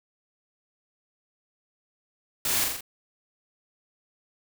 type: noise with echo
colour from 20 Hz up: white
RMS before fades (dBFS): -27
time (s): 2.45-2.64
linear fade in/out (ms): 2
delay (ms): 42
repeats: 4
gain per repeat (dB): -3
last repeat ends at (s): 2.808
effects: none